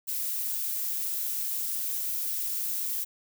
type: noise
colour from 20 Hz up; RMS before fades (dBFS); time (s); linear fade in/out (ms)
violet; -31; 0.07-3.05; 20
effects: none